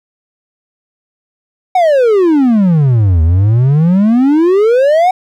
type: exponential two-way sweep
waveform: triangle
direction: down then up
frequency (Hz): 760 to 78 to 760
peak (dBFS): -4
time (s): 1.75-5.11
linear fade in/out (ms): 5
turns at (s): 3.22
effects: none